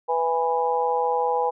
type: harmonic tone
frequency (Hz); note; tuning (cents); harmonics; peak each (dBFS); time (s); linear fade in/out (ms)
164.81; E3; 0; 3 / 4 / 5 / 6; -24 / -34 / -23 / -28; 0.08-1.51; 20
effects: none